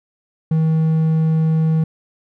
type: tone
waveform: triangle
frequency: 159.5 Hz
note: D#3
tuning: 43 cents sharp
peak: -11 dBFS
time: 0.51-1.84 s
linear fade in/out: 5 ms
effects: none

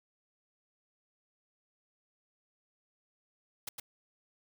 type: noise with echo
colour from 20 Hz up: white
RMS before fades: -39 dBFS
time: 3.67-3.69 s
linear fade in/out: 5 ms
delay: 110 ms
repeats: 1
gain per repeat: -3 dB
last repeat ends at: 3.8 s
effects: none

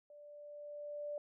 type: tone with level ramp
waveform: sine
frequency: 587.3 Hz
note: D5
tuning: in tune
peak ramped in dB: -54 to -38 dBFS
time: 0.1-1.18 s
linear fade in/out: 2 ms
effects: none

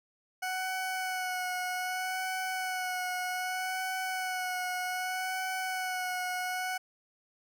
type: tone with vibrato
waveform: 20% pulse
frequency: 740 Hz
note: F#5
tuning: in tune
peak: -27 dBFS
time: 0.42-6.78 s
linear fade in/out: 10 ms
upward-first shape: sine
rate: 0.64 Hz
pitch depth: 24 cents each way
effects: none

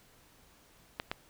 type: clicks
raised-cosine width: 0.3 ms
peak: -17 dBFS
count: 2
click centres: 0.999 / 1.115 s
effects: pink hiss -62 dBFS RMS until 1.29 s

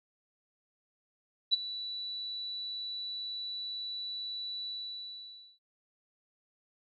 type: tone with ADSR envelope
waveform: sine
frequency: 3951 Hz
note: B7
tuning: in tune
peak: -20 dBFS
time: 1.51-5.59 s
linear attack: 25 ms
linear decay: 18 ms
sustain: -16 dB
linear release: 910 ms
effects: none

